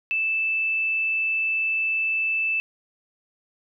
sine tone, 2637 Hz, E7, in tune, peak -21 dBFS, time 0.11-2.6 s, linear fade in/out 0 ms, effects none

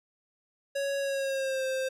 square tone with pitch glide, 556 to 525.4 Hz, C#5 to C5, +5 to +7 cents, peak -29 dBFS, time 0.75-1.89 s, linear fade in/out 10 ms, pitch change -98 cents, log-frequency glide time 0.99-1.65 s, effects low-pass 11000 Hz 12 dB/octave

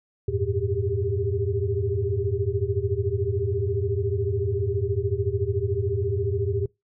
sine tone cluster, 86.9 / 100.5 / 113.7 / 390.3 / 404.3 Hz, F2 / G2 / A#2 / G4 / G#4, -8 / +44 / -43 / -8 / -46 cents, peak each -29 dBFS, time 0.28-6.66 s, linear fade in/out 5 ms, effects noise-tail reverb RT60 0.2 s tail -24 dB re dry

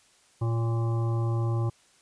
harmonic tone with a mistuned harmonic, 115.5 Hz, A#2, 16 cents flat, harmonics 1 / 3 / 5 / 7 / 9 / 10, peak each -24 / -35 / -42 / -42 / -43 / -46 dBFS, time 0.41-1.7 s, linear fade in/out 10 ms, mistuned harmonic 5, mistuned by -26 cents, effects white hiss -61 dBFS RMS until 2.01 s + resampled to 22050 Hz

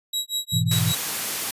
sawtooth tone with tremolo, 3858 Hz, B7, 41 cents flat, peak -19 dBFS, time 0.13-0.95 s, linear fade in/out 5 ms, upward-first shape sine, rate 5.3 Hz, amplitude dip 100%
sine chord, E major, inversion first, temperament equal, 103.83 / 123.47 / 164.81 Hz, G#2 / B2 / E3, 0 / 0 / 0 cents, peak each -24 dBFS, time 0.52-0.93 s, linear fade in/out 20 ms
white high-pass noise, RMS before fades -27 dBFS, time 0.71-1.51 s, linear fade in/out 5 ms, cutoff 100 Hz, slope 24 dB/octave
effects resampled to 32000 Hz

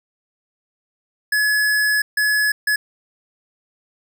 square tone bursts at uneven times, 1700 Hz, G#6, 40 cents sharp, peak -16 dBFS, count 3, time 1.32-2.02 / 2.17-2.52 / 2.67-2.76 s, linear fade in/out 5 ms, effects none

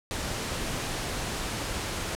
pink noise, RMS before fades -32 dBFS, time 0.11-2.15 s, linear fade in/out 0 ms, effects low-pass 10000 Hz 12 dB/octave

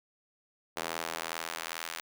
square tone with high-pass filter sweep, 41.2 Hz, E1, in tune, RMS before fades -38 dBFS, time 0.76-2.01 s, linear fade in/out 10 ms, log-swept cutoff 570 to 1500 Hz, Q 0.7, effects none

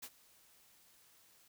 white noise with ADSR envelope, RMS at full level -45 dBFS, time 0.02-1.48 s, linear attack 14 ms, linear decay 57 ms, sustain -21 dB, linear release 4 ms, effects none

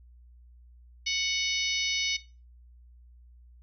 harmonic tone, 740 Hz, F#5, in tune, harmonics 3 / 4 / 5 / 6 / 7 / 8, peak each -32 / -33 / -34 / -35 / -35 / -36 dBFS, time 1.06-2.17 s, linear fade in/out 10 ms, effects noise-tail reverb RT60 0.3 s tail -17 dB re dry + added 60 Hz sine -51 dBFS peak until 3.62 s

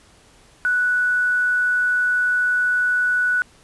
sine tone with quantisation, 1478 Hz, F#6, 2 cents flat, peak -16 dBFS, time 0.65-3.42 s, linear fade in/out 0 ms, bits 7, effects pink hiss -52 dBFS RMS until 3.63 s + resampled to 24000 Hz

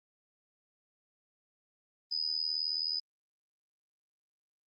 sine tone with amplitude modulation, 4992 Hz, D#8, 5 cents sharp, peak -27 dBFS, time 2.11-3 s, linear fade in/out 10 ms, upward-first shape sine, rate 79.3 Hz, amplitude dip 85%, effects Opus 24 kbps

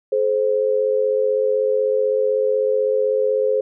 sine tone pair together, 427.3 / 523.3 Hz, G#4 / C5, +49 / 0 cents, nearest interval major third, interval 351 cents, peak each -19 / -18 dBFS, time 0.12-3.61 s, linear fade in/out 5 ms, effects none

